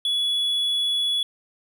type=tone; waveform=triangle; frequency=3394 Hz; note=G#7; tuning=37 cents sharp; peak=-19 dBFS; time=0.05-1.23 s; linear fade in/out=2 ms; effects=none